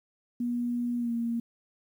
sine tone with pitch glide, 241 to 233.2 Hz, B3 to A#3, -42 to +1 cents, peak -27 dBFS, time 0.4-1.4 s, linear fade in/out 5 ms, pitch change -57 cents, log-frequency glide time 0.98-1.12 s, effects 10-bit

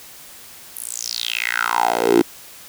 10% pulse tone with high-pass filter sweep, 58.27 Hz, A#1, in tune, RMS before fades -20 dBFS, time 0.75-2.22 s, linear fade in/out 10 ms, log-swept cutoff 12000 to 310 Hz, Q 5.8, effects white hiss -41 dBFS RMS until 2.68 s

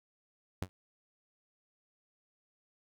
sawtooth tone with exponential decay, 93.1 Hz, F#2, 11 cents sharp, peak -27 dBFS, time 0.62-0.69 s, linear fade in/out 0 ms, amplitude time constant 15 ms, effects none

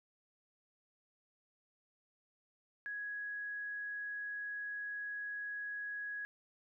sine tone, 1667 Hz, G#6, 6 cents sharp, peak -39 dBFS, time 2.86-6.25 s, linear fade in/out 0 ms, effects none

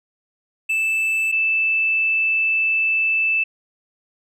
triangle / sine tone pair in turn, 2637 / 2637 Hz, E7 / E7, 0 / 0 cents, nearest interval unison, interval 0 cents, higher neither, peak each -16 dBFS, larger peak neither, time 0.69-1.32 / 1.32-3.44 s, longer second, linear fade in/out 10 ms, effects none

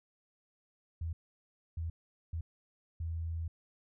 sine tone bursts at uneven times, 82.41 Hz, E2, in tune, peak -34 dBFS, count 4, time 1.01-1.13 / 1.77-1.9 / 2.33-2.41 / 3-3.48 s, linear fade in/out 5 ms, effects none

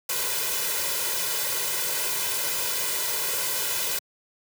white noise with comb filter, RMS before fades -27 dBFS, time 0.09-3.99 s, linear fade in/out 5 ms, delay 2 ms, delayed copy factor +0.85, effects high-pass 150 Hz 12 dB/octave

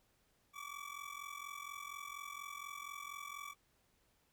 25% pulse ring-modulated tone, 1150 Hz, D6, 37 cents flat, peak -39 dBFS, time 0.53-3.55 s, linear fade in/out 50 ms, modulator 22.1 Hz, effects pink hiss -75 dBFS RMS until 4.32 s

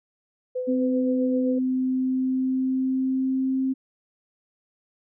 sine tone with tremolo, 505 Hz, B4, 39 cents sharp, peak -24 dBFS, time 0.55-1.59 s, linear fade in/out 10 ms, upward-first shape sine, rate 7.7 Hz, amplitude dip 40%
sine tone with pitch glide, 257.4 to 263.7 Hz, C4 to C4, -28 to +14 cents, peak -21 dBFS, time 0.67-3.74 s, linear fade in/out 20 ms, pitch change +42 cents, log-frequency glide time 1.58-3.63 s
effects none

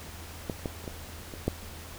clicks, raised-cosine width 2 ms, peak -17 / -17 / -30 / -22 / -28 / -12 dBFS, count 6, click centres 0.498 / 0.658 / 0.842 / 0.878 / 1.338 / 1.48 s, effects added 82 Hz sine -45 dBFS peak until 1.98 s + pink hiss -45 dBFS RMS until 1.98 s

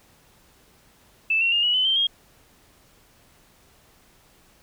sine tone with pitch steps, 2637 / 2730 / 2826 / 2926 / 3029 / 3136 / 3247 Hz, E7 / F7 / F7 / F#7 / F#7 / G7 / G#7, 0 / -40 / +20 / -20 / +40 / 0 / -40 cents, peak -18 dBFS, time 1.3-2.07 s, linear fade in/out 5 ms, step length 110 ms, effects pink hiss -57 dBFS RMS until 4.62 s

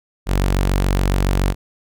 sawtooth tone, 47.1 Hz, F#1, 32 cents sharp, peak -11 dBFS, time 0.26-1.55 s, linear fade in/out 50 ms, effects none

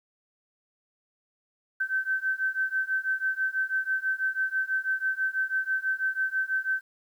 sine beating tone pair, 1539 / 1545.1 Hz, G6 / G6, -32 / -25 cents, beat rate 6.1 Hz, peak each -29 / -28 dBFS, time 1.8-6.81 s, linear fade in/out 10 ms, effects 10-bit

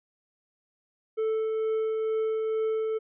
triangle tone with tremolo, 440 Hz, A4, in tune, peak -22 dBFS, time 1.17-2.99 s, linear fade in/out 20 ms, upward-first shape triangle, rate 2.2 Hz, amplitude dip 25%, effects resampled to 8000 Hz

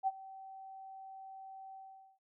sine tone with ADSR envelope, 770 Hz, G5, 31 cents flat, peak -27 dBFS, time 0.03-2.19 s, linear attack 42 ms, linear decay 35 ms, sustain -20 dB, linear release 450 ms, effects none

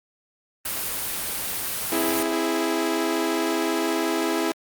white noise, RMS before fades -28 dBFS, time 0.65-2.23 s, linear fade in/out 5 ms
sawtooth chord, C augmented, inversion none, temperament equal, 261.6 / 329.6 / 415.3 Hz, C4 / E4 / G#4, 0 / 0 / 0 cents, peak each -26 / -20 / -24 dBFS, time 1.92-4.52 s, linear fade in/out 2 ms
effects Opus 32 kbps

